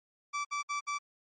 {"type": "tone bursts", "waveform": "30% pulse", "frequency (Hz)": 1160, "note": "D6", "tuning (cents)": -22, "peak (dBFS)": -29, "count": 4, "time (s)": [0.33, 0.987], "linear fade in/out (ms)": 20, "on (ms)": 120, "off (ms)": 59, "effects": ["MP3 32 kbps"]}